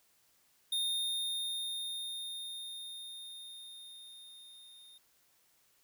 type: tone with level ramp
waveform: square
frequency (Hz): 3661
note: A#7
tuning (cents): -32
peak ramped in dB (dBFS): -31 to -55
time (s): 0.72-4.98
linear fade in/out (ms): 5
effects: white hiss -70 dBFS RMS until 5.83 s